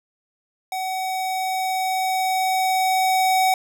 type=tone with level ramp; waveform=square; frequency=753 Hz; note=F#5; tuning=30 cents sharp; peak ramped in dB=-25 to -16 dBFS; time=0.72-3.54 s; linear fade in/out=2 ms; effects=none